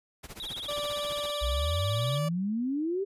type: noise with tremolo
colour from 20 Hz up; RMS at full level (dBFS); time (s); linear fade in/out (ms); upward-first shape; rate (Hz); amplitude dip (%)
pink; -42; 0.23-1.31; 10; sine; 15; 90
type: tone with vibrato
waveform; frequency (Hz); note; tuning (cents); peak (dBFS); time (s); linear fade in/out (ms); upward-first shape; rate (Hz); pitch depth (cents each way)
triangle; 3550; A7; +15; -34; 0.4-2.18; 0; sine; 18; 170
type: tone with pitch glide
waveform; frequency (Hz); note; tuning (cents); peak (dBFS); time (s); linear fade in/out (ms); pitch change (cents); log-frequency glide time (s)
30% pulse; 585 to 581; D5 to D5; -7 to -19; -29; 0.68-2.29; 10; -12; 1.41-1.93
type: exponential sweep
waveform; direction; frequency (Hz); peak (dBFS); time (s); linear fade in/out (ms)
sine; up; 57.6 to 406.1; -27; 1.41-3.05; 20
effects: resampled to 32000 Hz